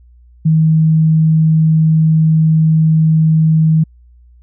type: tone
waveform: sine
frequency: 158.6 Hz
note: D#3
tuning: 33 cents sharp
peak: -7 dBFS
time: 0.45-3.84 s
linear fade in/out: 10 ms
effects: added 60 Hz sine -41 dBFS peak until 4.42 s